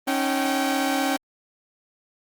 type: tone cluster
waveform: sawtooth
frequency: 273.9 / 310 / 770 Hz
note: C#4 / D#4 / G5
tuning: -21 / -6 / -31 cents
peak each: -20 / -26 / -22 dBFS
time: 0.07-1.17 s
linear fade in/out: 10 ms
effects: Opus 32 kbps